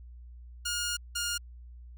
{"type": "tone pair in turn", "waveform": "10% pulse", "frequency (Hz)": [1425, 1418.4], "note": ["F6", "F6"], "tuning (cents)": [34, 26], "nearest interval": "unison", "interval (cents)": 8, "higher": "first", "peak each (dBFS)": -22, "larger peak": "neither", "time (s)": [[0.65, 0.97], [1.15, 1.38]], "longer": "first", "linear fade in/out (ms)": 10, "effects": ["added 60 Hz sine -45 dBFS peak until 1.97 s"]}